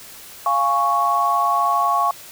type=chord; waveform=sine; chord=Db major; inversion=first; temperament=equal; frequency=698.5 / 830.6 / 1108.7 Hz; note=F5 / Ab5 / Db6; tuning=0 / 0 / 0 cents; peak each=-22 / -23 / -17 dBFS; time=0.46-2.11 s; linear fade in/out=2 ms; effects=white hiss -40 dBFS RMS until 2.31 s